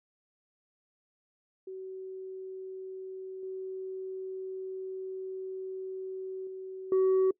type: tone with level steps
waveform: sine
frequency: 377.9 Hz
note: F#4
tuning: 37 cents sharp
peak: -38 / -35 / -38 / -19 dBFS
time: 1.67-7.31 s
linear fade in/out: 5 ms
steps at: 3.43 / 6.47 / 6.92 s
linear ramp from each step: 2 ms
effects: noise-tail reverb RT60 0.1 s tail -23 dB re dry + tanh soft clip ceiling -21 dBFS